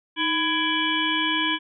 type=harmonic tone with a mistuned harmonic; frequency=333.2 Hz; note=E4; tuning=19 cents sharp; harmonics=1 / 3 / 5 / 7 / 9 / 10; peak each=-28 / -28 / -28 / -28 / -28 / -28 dBFS; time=0.16-1.59 s; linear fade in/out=50 ms; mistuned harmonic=1; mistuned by=-110 cents; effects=none